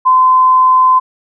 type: tone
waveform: sine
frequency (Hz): 1027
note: C6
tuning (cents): -33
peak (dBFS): -5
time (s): 0.05-1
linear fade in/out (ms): 20
effects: none

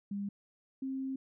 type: tone pair in turn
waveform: sine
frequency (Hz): 201 / 266.1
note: G3 / C4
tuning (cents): +44 / +29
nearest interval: perfect fourth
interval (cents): 485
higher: second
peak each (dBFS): -34 / -34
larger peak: neither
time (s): 0.11-0.29 / 0.82-1.16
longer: second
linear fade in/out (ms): 5
effects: none

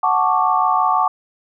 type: chord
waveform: sine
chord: D major seventh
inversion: first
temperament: equal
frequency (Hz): 740 / 880 / 1108.7 / 1174.7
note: F#5 / A5 / C#6 / D6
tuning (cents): 0 / 0 / 0 / 0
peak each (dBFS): -19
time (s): 0.03-1.08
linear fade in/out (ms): 5
effects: none

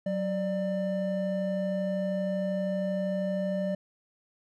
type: tone pair together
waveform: triangle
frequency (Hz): 187.41 / 595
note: F#3 / D5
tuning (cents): +22 / +22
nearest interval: octave + minor sixth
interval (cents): 2000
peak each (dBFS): -28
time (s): 0.06-3.75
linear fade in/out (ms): 5
effects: none

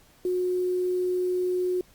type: tone with quantisation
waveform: sine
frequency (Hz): 363.4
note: F#4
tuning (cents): -31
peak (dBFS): -23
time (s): 0.25-1.81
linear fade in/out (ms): 2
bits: 8
effects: pink hiss -58 dBFS RMS until 1.94 s + Opus 48 kbps

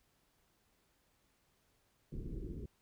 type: low-pass noise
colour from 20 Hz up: pink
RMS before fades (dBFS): -43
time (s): 2.12-2.66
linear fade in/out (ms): 5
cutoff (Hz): 410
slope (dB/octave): 48
effects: pink hiss -75 dBFS RMS until 2.81 s

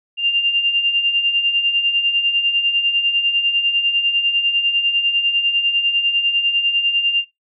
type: beating tone pair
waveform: sine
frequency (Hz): 2785 / 2795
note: F7 / F7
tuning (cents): -5 / +1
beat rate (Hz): 10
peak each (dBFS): -22 / -15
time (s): 0.17-7.25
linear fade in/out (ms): 50
effects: noise-tail reverb RT60 0.2 s tail -22 dB re dry

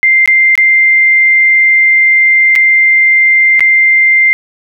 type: tone with dropouts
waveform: sine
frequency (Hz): 2093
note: C7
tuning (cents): 0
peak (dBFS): -4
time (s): 0.03-4.33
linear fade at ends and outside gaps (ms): 0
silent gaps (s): 0.259-0.276 / 0.554-0.577 / 2.554-2.56 / 3.595-3.606
effects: none

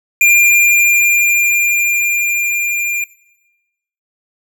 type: tone with level ramp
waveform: square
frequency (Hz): 2398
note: D7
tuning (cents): +36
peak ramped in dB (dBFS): -7 to -17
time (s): 0.21-3.04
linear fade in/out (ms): 2
effects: noise-tail reverb RT60 1.0 s tail -17 dB re dry

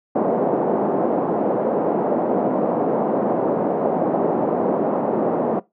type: band-pass noise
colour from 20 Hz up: white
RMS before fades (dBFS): -20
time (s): 0.15-5.6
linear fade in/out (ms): 10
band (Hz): 190 to 710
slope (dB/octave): 24
effects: noise-tail reverb RT60 0.2 s tail -21 dB re dry

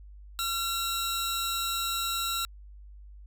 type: tone pair together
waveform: sawtooth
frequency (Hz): 1365 / 3856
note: F6 / B7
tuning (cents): -40 / -42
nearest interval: octave + tritone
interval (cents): 1798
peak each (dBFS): -28 / -28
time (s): 0.39-2.45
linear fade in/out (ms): 0
effects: added 50 Hz sine -45 dBFS peak until 3.26 s

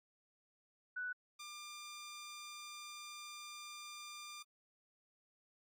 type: tone pair in turn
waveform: sine / 10% pulse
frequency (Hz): 1485 / 1195.5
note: F#6 / D6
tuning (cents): +6 / +30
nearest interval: major third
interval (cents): 376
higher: first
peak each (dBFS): -39 / -40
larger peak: first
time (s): 0.96-1.13 / 1.39-4.43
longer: second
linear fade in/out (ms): 10
effects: AAC 48 kbps

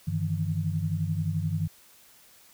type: tone cluster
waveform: sine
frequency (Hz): 97.3 / 152.8 / 164.3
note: G2 / D#3 / E3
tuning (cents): -12 / -31 / -5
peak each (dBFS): -30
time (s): 0.07-1.68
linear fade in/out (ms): 10
effects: white hiss -56 dBFS RMS until 2.53 s

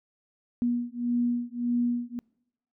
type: beating tone pair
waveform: sine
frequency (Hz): 240 / 241.7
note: B3 / B3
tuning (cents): -49 / -37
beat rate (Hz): 1.7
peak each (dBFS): -28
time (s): 0.62-2.19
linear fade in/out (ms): 0
effects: noise-tail reverb RT60 0.8 s tail -26 dB re dry

